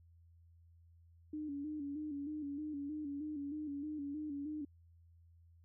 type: tone with vibrato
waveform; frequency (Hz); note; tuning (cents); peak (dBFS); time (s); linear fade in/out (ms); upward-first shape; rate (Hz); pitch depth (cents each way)
sine; 293.7; D4; 0; -39; 1.33-4.65; 5; square; 3.2; 62
effects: added 84 Hz sine -61 dBFS peak until 5.64 s